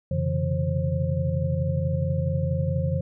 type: tone cluster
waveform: sine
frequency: 89 / 128.6 / 140.6 / 165.1 / 533 Hz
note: F2 / C3 / C#3 / E3 / C5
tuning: +33 / -30 / +25 / +3 / +32 cents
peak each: -27 / -32 / -27 / -28 / -31 dBFS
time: 0.11-3.01 s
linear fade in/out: 5 ms
effects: none